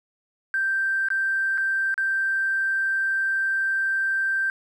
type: tone with dropouts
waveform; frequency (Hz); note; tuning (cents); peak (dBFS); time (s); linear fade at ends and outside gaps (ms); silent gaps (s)
triangle; 1568; G6; 0; -17; 0.54-4.5; 1; 1.086-1.103 / 1.576-1.58 / 1.942-1.978
effects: tanh soft clip ceiling -19 dBFS